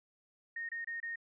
sine tone bursts, 1850 Hz, A#6, 14 cents flat, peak -37 dBFS, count 4, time 0.56-1.158 s, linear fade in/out 5 ms, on 130 ms, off 26 ms, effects none

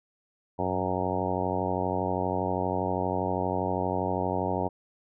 harmonic tone with a mistuned harmonic, 92.5 Hz, F#2, in tune, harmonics 1 / 2 / 3 / 4 / 5 / 6 / 7 / 8 / 9 / 10, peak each -35 / -35 / -35 / -35 / -35 / -35 / -35 / -35 / -35 / -35 dBFS, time 0.58-4.69 s, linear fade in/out 20 ms, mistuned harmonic 1, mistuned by +45 cents, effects none

